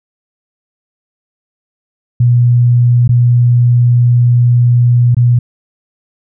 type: tone with dropouts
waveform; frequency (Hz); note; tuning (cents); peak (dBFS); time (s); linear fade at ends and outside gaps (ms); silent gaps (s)
sine; 121.3; B2; -31; -5; 2.2-5.39; 5; 3.078-3.091 / 5.147-5.167
effects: none

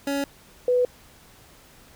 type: tone pair in turn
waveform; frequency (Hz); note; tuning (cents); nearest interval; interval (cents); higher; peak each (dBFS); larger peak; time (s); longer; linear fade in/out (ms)
25% pulse / sine; 280 / 495.6; C#4 / B4; +18 / +6; minor seventh; 988; second; -20 / -17; second; 0.07-0.24 / 0.68-0.85; neither; 2
effects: pink hiss -52 dBFS RMS until 1.95 s

